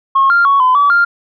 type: tone with pitch steps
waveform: sine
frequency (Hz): 1084 / 1394 / 1113 / 1016 / 1146 / 1397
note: C#6 / F6 / C#6 / B5 / D6 / F6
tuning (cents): -39 / -4 / +7 / +49 / -43 / 0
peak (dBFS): -6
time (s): 0.15-1.05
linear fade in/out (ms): 10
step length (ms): 150
effects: tanh soft clip ceiling -3 dBFS